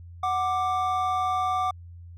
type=tone pair together; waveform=triangle; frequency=741 / 1179.3 Hz; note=F#5 / D6; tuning=+2 / +7 cents; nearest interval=minor sixth; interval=805 cents; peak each=-24 dBFS; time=0.23-1.71 s; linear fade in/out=5 ms; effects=added 86 Hz sine -41 dBFS peak until 2.17 s